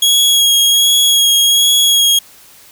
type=tone with vibrato; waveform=sawtooth; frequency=3308 Hz; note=G#7; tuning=8 cents flat; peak=-5 dBFS; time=0.02-2.19 s; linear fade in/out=5 ms; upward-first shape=sine; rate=1.3 Hz; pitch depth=18 cents each way; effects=white hiss -42 dBFS RMS until 2.71 s